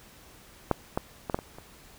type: clicks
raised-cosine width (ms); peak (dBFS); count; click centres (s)
1; -8 / -12 / -17 / -10 / -22 / -29; 6; 0.713 / 0.975 / 1.298 / 1.345 / 1.389 / 1.585
effects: pink hiss -53 dBFS RMS until 1.98 s